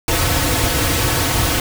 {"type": "noise with comb filter", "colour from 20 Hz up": "pink", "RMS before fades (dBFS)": -17, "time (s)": [0.08, 1.6], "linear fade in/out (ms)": 2, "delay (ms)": 5, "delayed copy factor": -0.8, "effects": []}